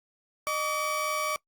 30% pulse tone pair together, 612.9 / 1142 Hz, D#5 / D6, -26 / -49 cents, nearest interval major seventh, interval 1077 cents, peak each -30 / -26 dBFS, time 0.47-1.36 s, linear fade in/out 0 ms, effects noise-tail reverb RT60 0.1 s tail -23 dB re dry + Opus 48 kbps

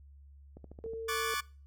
click train, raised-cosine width 2 ms, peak -35 dBFS, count 6, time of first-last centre 0.57-0.935 s, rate 13.7 Hz
sine tone, 450.8 Hz, A4, 42 cents sharp, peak -36 dBFS, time 0.84-1.34 s, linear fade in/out 0 ms
sawtooth chord, D major seventh, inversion third, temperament equal with one note detuned, 1108.7 / 1174.7 / 1480 / 1727.8 Hz, C#6 / D6 / F#6 / A6, 0 / 0 / 0 / -32 cents, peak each -35 / -32 / -37 / -34 dBFS, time 1.08-1.41 s, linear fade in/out 10 ms
effects noise-tail reverb RT60 0.4 s tail -23 dB re dry + added 70 Hz sine -52 dBFS peak until 1.66 s

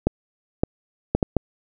clicks, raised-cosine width 2 ms, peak -4 dBFS, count 5, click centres 0.07 / 0.635 / 1.15 / 1.228 / 1.367 s, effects none

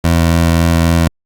20% pulse tone with vibrato, 83.5 Hz, E2, 23 cents sharp, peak -4 dBFS, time 0.04-1.08 s, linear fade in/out 5 ms, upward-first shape sine, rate 3.6 Hz, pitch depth 11 cents each way, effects Opus 48 kbps

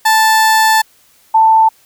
30% pulse / sine tone pair in turn, 880 / 886.6 Hz, A5 / A5, 0 / +13 cents, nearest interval unison, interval 13 cents, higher second, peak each -5 dBFS, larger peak neither, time 0.05-0.82 / 1.34-1.69 s, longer first, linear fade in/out 10 ms, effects white hiss -50 dBFS RMS until 1.85 s

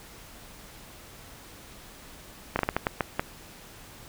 slowing click train, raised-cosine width 0.5 ms, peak -9 dBFS, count 8, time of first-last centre 2.56-3.195 s, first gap 31 ms, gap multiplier 1.35, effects pink hiss -48 dBFS RMS until 4.08 s

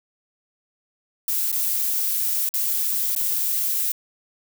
violet noise with dropouts, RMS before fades -23 dBFS, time 1.28-3.92 s, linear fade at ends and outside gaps 2 ms, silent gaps 1.517-1.526 / 2.491-2.539 / 3.151-3.162 s, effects none

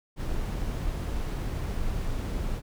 brown noise, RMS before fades -30 dBFS, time 0.16-2.62 s, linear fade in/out 50 ms, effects none

